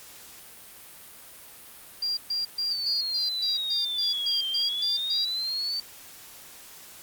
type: tone bursts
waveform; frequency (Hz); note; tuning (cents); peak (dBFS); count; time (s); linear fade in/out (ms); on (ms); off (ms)
sine; 4768; D8; +25; -25; 12; 2.02-5.25; 5; 150; 130
type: exponential two-way sweep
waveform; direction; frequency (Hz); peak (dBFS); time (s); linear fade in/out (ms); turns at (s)
sine; down then up; 4600 to 3136 to 4600; -27; 2.71-5.8; 2; 4.49
effects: white hiss -47 dBFS RMS until 7.02 s + Opus 48 kbps